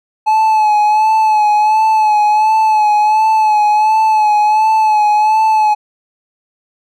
triangle tone with vibrato, 858 Hz, A5, 44 cents flat, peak -6 dBFS, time 0.26-5.75 s, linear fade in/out 20 ms, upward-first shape sine, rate 1.4 Hz, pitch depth 39 cents each way, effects none

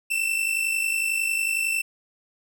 45% pulse tone pair together, 2637 / 2688 Hz, E7 / E7, 0 / +33 cents, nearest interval unison, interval 33 cents, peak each -28 / -24 dBFS, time 0.1-1.82 s, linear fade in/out 10 ms, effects none

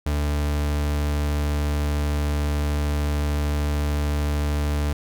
40% pulse tone, 73.42 Hz, D2, in tune, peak -20 dBFS, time 0.06-4.93 s, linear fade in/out 5 ms, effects none

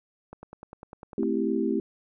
click train, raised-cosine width 1 ms, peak -27 dBFS, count 10, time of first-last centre 0.33-1.232 s, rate 9.98 Hz
sine chord, A minor seventh, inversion none, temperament equal, 220 / 261.6 / 329.6 / 392 Hz, A3 / C4 / E4 / G4, 0 / 0 / 0 / 0 cents, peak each -29 dBFS, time 1.18-1.8 s, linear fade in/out 2 ms
effects none

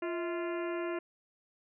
harmonic tone with a mistuned harmonic, 346.6 Hz, F4, 13 cents flat, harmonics 1 / 2 / 3 / 4 / 5 / 6 / 7 / 8, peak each -34 / -40 / -44 / -46 / -48 / -50 / -51 / -52 dBFS, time 0.02-0.99 s, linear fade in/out 5 ms, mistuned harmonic 2, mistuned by -110 cents, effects none

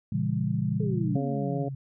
sine chord, A# diminished seventh, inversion none, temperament just, 116.54 / 139.85 / 167.82 / 201.4 Hz, A#2 / C#3 / E3 / G3, 0 / +16 / +31 / +47 cents, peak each -30 dBFS, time 0.12-1.17 s, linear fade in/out 5 ms
sine exponential sweep, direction down, 440 to 130.81 Hz, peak -32 dBFS, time 0.8-1.75 s, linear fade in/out 5 ms
harmonic tone, 139.3 Hz, C#3, 9 cents sharp, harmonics 1 / 2 / 3 / 4 / 5, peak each -30 / -33 / -35 / -36 / -37 dBFS, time 1.15-1.69 s, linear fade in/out 10 ms
effects none

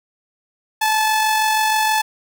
sawtooth tone with amplitude modulation, 868 Hz, A5, 24 cents flat, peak -10 dBFS, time 0.81-2.02 s, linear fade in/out 10 ms, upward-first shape sine, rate 46.3 Hz, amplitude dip 30%, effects none

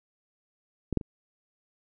clicks, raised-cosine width 3 ms, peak -16 / -10 / -26 dBFS, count 3, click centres 0.927 / 0.973 / 1.012 s, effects none

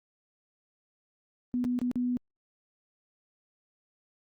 sine tone with dropouts, 246.9 Hz, B3, in tune, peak -26 dBFS, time 1.54-2.17 s, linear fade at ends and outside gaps 0 ms, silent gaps 1.642-1.649 / 1.79-1.815 / 1.914-1.957 s, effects Opus 32 kbps

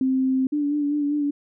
sine tone, 262 Hz, C4, 2 cents sharp, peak -18 dBFS, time 0.01-0.47 s, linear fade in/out 2 ms
sine tone with vibrato, 291.6 Hz, D4, 12 cents flat, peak -20 dBFS, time 0.52-1.31 s, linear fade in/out 10 ms, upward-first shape sine, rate 5.1 Hz, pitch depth 32 cents each way
effects none

